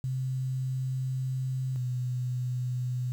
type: tone pair in turn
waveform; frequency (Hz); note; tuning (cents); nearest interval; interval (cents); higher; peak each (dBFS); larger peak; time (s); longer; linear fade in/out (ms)
sine; 130.2 / 125.16; C3 / B2; -8 / +24; minor second; 68; first; -28; neither; 0.04-1.76 / 1.76-3.12; first; 0
effects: 9-bit